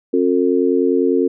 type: harmonic tone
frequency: 90 Hz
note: F#2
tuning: 47 cents flat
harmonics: 3 / 4 / 5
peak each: -17 / -17 / -17 dBFS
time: 0.13-1.28 s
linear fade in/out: 10 ms
effects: none